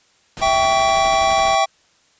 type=noise with tremolo; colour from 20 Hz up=pink; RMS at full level=-31 dBFS; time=0.37-1.55 s; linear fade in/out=0 ms; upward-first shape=sine; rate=12 Hz; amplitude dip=25%
type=chord; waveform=square; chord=C# diminished; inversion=first; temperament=equal with one note detuned; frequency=659.3 / 784 / 1130.1 Hz; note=E5 / G5 / C#6; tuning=0 / 0 / +33 cents; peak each=-20 / -17 / -21 dBFS; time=0.41-1.66 s; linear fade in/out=20 ms
effects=white hiss -57 dBFS RMS until 2.19 s + resampled to 16000 Hz